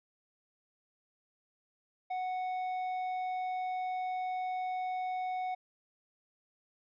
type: tone with tanh clipping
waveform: sine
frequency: 739 Hz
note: F#5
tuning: 2 cents flat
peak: -34 dBFS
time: 2.1-5.55 s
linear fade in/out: 10 ms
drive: 7 dB
effects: none